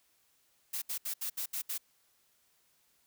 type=noise bursts; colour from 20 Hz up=blue; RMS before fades=-36 dBFS; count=7; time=0.73-1.78 s; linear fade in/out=10 ms; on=90 ms; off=70 ms; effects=white hiss -71 dBFS RMS until 3.06 s